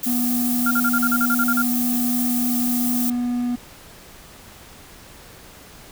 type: noise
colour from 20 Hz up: violet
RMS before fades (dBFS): -25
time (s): 0.03-3.1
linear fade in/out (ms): 2
type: tone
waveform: triangle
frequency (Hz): 243.7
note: B3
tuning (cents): -23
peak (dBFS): -18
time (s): 0.06-3.56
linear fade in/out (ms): 10
type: tone bursts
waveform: sine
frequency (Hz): 1396.9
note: F6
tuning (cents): 0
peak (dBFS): -18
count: 11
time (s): 0.66-1.621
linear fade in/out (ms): 5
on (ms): 51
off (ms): 40
effects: pink hiss -44 dBFS RMS until 5.91 s